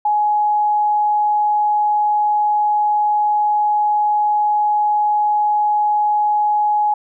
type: tone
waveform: sine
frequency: 839 Hz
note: G#5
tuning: 17 cents sharp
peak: -13 dBFS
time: 0.05-6.94 s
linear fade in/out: 5 ms
effects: none